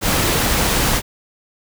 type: noise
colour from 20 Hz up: pink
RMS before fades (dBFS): -17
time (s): 0.01-1.02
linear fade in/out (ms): 50
effects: none